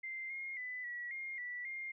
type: tone with pitch steps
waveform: sine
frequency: 2088 / 2138 / 1999 / 1933 / 2127 / 1960 / 2119 Hz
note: C7 / C7 / B6 / B6 / C7 / B6 / C7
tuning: -4 / +37 / +20 / -38 / +28 / -14 / +21 cents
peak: -40 dBFS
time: 0.03-1.92 s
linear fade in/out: 10 ms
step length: 270 ms
effects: none